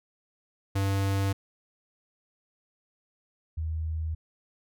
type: tone pair in turn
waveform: square / sine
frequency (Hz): 98 / 79.58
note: G2 / D#2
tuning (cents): 0 / +40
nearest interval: major third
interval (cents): 360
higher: first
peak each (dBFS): -25 / -28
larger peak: first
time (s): 0.75-1.33 / 3.57-4.15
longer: neither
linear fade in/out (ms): 10
effects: none